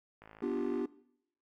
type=click train; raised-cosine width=0.5 ms; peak=-37 dBFS; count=33; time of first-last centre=0.22-0.814 s; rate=53.9 Hz
type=chord; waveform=triangle; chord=G dominant seventh; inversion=first; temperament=equal; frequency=246.9 / 293.7 / 349.2 / 392 Hz; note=B3 / D4 / F4 / G4; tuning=0 / 0 / 0 / 0 cents; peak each=-35 dBFS; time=0.42-0.86 s; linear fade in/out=5 ms
effects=noise-tail reverb RT60 0.7 s tail -19 dB re dry